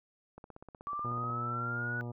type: click train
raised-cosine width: 1 ms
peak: -34 dBFS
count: 16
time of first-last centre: 0.38-1.3 s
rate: 16.3 Hz
type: linear sweep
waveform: sine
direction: up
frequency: 1150 to 1480 Hz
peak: -34 dBFS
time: 0.87-2.01 s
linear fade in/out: 0 ms
type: harmonic tone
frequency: 120 Hz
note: B2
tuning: 49 cents flat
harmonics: 1 / 2 / 3 / 4 / 5 / 6 / 7 / 8 / 10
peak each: -38 / -44 / -48 / -50 / -52 / -54 / -55 / -56 / -58 dBFS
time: 1.04-2.12 s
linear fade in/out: 10 ms
effects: none